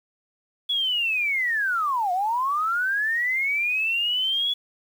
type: linear two-way sweep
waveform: sine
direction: down then up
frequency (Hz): 3407 to 698.5 to 3407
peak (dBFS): -21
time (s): 0.69-4.54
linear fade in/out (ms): 10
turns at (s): 2.12
effects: 8-bit